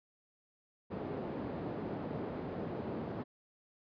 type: band-pass noise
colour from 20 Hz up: white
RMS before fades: -40 dBFS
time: 0.9-3.24 s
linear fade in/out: 20 ms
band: 120 to 420 Hz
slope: 12 dB/octave
effects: resampled to 11025 Hz